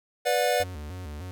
square chord, B minor, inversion none, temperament equal with one note detuned, 493.9 / 587.3 / 723.5 Hz, B4 / D5 / F#5, 0 / 0 / -39 cents, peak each -27 dBFS, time 0.25-0.64 s, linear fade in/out 20 ms
45% pulse tone with vibrato, 82.41 Hz, E2, in tune, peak -35 dBFS, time 0.6-1.31 s, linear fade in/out 0 ms, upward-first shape square, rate 3.3 Hz, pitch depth 180 cents each way
effects none

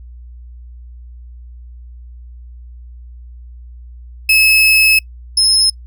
35% pulse tone pair in turn, 2589 / 5178 Hz, E7 / E8, -32 / -32 cents, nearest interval octave, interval 1200 cents, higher second, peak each -6 dBFS, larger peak neither, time 4.29-4.99 / 5.37-5.7 s, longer first, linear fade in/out 5 ms, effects noise-tail reverb RT60 0.1 s tail -26 dB re dry + added 60 Hz sine -32 dBFS peak until 5.86 s

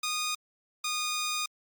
10% pulse tone pair in turn, 1233 / 1228.7 Hz, D#6 / D#6, -16 / -22 cents, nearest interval unison, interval 6 cents, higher first, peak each -21 dBFS, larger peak neither, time 0.03-0.35 / 0.84-1.46 s, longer second, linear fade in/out 5 ms, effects Opus 48 kbps

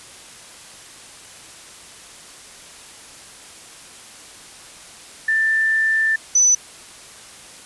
sine tone pair in turn, 1776 / 5993 Hz, A6 / F#8, +16 / +21 cents, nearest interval octave + major sixth, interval 2105 cents, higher second, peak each -15 / -11 dBFS, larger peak second, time 5.28-6.16 / 6.35-6.55 s, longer first, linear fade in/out 5 ms, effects white hiss -41 dBFS RMS until 7.65 s + resampled to 24000 Hz

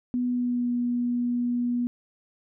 sine tone with pitch glide, 246.9 to 242.5 Hz, B3 to B3, 0 to -31 cents, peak -23 dBFS, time 0.14-1.87 s, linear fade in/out 0 ms, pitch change -31 cents, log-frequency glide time 0.26-0.71 s, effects none

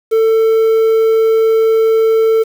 triangle tone with quantisation, 445.9 Hz, A4, 23 cents sharp, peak -6 dBFS, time 0.11-2.44 s, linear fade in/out 20 ms, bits 6, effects none

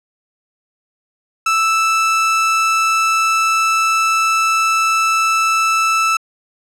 30% pulse tone, 1318.5 Hz, E6, in tune, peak -10 dBFS, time 1.46-6.17 s, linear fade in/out 5 ms, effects low-pass 9000 Hz 12 dB/octave

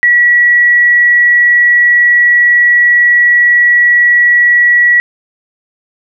sine tone, 1933 Hz, B6, 38 cents flat, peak -4 dBFS, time 0.03-5 s, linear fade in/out 0 ms, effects none

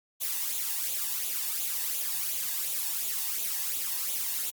blue noise with flanger, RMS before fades -31 dBFS, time 0.2-4.51 s, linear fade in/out 20 ms, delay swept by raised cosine 0.28 to 1.13 ms, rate 2.8 Hz, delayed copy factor +0.6, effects Opus 48 kbps

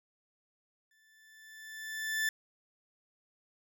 40% pulse tone with exponential growth, 1757 Hz, A6, 3 cents flat, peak -27 dBFS, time 0.91-2.29 s, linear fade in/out 2 ms, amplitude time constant 300 ms, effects none

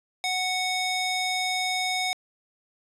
square tone with band-pass filter, 740 Hz, F#5, in tune, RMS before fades -27 dBFS, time 0.24-2.13 s, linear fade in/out 0 ms, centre 3800 Hz, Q 0.84, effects resampled to 32000 Hz + 9-bit

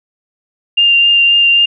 sine tone with vibrato, 2794 Hz, F7, in tune, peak -6 dBFS, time 0.77-1.66 s, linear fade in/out 10 ms, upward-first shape triangle, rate 3.8 Hz, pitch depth 13 cents each way, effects none

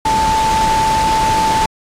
sine tone in noise, 880 Hz, A5, in tune, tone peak -12 dBFS, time 0.05-1.66 s, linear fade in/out 5 ms, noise pink, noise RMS -20 dBFS, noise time 0.05-1.66 s, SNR +5 dB, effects low-pass 8000 Hz 12 dB/octave + AAC 64 kbps

